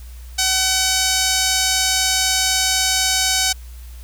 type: tone with band-pass filter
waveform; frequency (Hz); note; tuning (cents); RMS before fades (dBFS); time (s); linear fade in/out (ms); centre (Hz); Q
sawtooth; 756; F#5; +37; -18; 0.38-3.53; 10; 6100; 1.3
effects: added 60 Hz sine -33 dBFS peak until 4.03 s + white hiss -48 dBFS RMS until 4.03 s